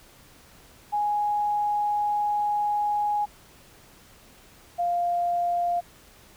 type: tone pair in turn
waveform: sine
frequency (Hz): 830.6 / 698.4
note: G#5 / F5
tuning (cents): 0 / 0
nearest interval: minor third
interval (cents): 300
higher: first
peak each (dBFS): -22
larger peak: neither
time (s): 0.92-3.26 / 4.78-5.81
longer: first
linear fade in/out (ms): 20
effects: pink hiss -53 dBFS RMS until 6.36 s